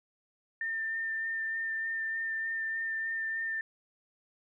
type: tone with vibrato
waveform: sine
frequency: 1800 Hz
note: A6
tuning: 39 cents sharp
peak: -31 dBFS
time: 0.61-3.61 s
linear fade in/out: 2 ms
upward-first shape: sine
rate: 3.3 Hz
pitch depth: 12 cents each way
effects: none